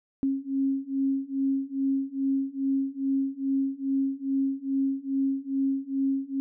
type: beating tone pair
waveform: sine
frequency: 270 / 272.4 Hz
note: C#4 / C#4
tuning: -45 / -30 cents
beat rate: 2.4 Hz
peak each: -28 / -27 dBFS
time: 0.23-6.4 s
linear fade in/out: 0 ms
effects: none